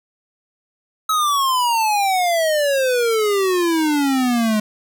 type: exponential sweep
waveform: square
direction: down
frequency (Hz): 1294 to 209.9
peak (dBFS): -16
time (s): 1.09-4.6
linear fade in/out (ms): 5
effects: none